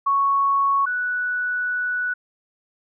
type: tone pair in turn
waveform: sine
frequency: 1108.7 / 1478.1 Hz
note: C#6 / F#6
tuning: 0 / -2 cents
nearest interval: perfect fourth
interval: 498 cents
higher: second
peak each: -16 / -21 dBFS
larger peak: first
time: 0.06-0.86 / 0.86-2.14 s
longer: second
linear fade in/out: 10 ms
effects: none